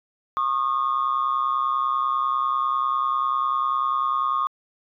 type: tone pair together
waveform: sine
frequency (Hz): 1090.9 / 1221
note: C#6 / D#6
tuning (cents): -28 / -33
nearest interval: major second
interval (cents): 195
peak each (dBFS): -22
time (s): 0.37-4.47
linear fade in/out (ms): 0
effects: tanh soft clip ceiling -15 dBFS